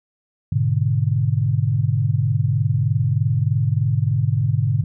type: chord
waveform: sine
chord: G# diminished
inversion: none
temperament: equal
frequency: 103.83 / 123.47 / 146.83 Hz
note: G#2 / B2 / D3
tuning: 0 / 0 / 0 cents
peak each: -20 / -20 / -21 dBFS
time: 0.52-4.84 s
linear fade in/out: 5 ms
effects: none